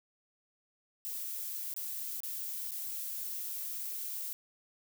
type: noise with dropouts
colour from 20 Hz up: violet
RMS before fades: -39 dBFS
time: 1.05-4.33 s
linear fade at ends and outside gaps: 0 ms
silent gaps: 1.739-1.764 / 2.204-2.234 / 2.709-2.718 s
effects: none